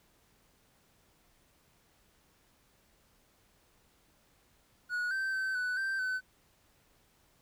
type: tone with pitch steps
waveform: triangle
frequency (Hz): 1459 / 1554 / 1540 / 1490 / 1565 / 1514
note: F#6 / G6 / G6 / F#6 / G6 / F#6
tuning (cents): -25 / -16 / -31 / +12 / -3 / +39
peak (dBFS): -29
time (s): 4.89-6.21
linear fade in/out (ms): 50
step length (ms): 220
effects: pink hiss -68 dBFS RMS until 7.41 s